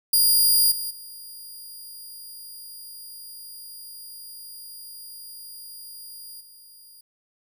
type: tone with level steps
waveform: 10% pulse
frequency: 4831 Hz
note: D8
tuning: 48 cents sharp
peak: -9 / -21 / -32 / -40 dBFS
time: 0.13-7.01 s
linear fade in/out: 5 ms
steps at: 0.71 / 0.9 / 6.4 s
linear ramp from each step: 10 ms
effects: none